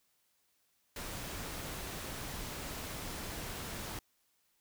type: noise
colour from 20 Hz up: pink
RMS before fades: -42 dBFS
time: 0.96-3.99 s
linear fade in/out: 2 ms
effects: white hiss -75 dBFS RMS until 4.6 s